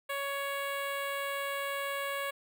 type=tone with notch filter; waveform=10% pulse; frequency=558 Hz; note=C#5; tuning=11 cents sharp; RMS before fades=-35 dBFS; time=0.09-2.31 s; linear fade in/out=10 ms; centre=5800 Hz; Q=0.58; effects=none